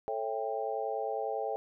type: chord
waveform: sine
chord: A dominant seventh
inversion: none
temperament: just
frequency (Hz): 440 / 550 / 660 / 792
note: A4 / C#5 / E5 / G5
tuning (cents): 0 / -14 / +2 / +18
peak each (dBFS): -36 / -38 / -38 / -36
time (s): 0.08-1.56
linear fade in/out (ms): 0
effects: none